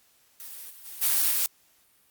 blue noise with level steps, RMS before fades -41 / -48 / -41 / -23 / -25 dBFS, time 0.4-1.46 s, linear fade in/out 0 ms, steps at 0.69 / 0.84 / 1.01 / 1.3 s, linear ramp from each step 20 ms, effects white hiss -63 dBFS RMS until 2.1 s + Opus 48 kbps

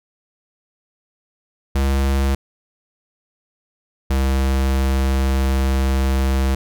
square tone pair in turn, 68 / 66.64 Hz, C#2 / C2, -33 / +32 cents, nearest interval unison, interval 35 cents, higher first, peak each -16 dBFS, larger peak neither, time 1.75-2.35 / 4.1-6.55 s, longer second, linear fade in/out 5 ms, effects none

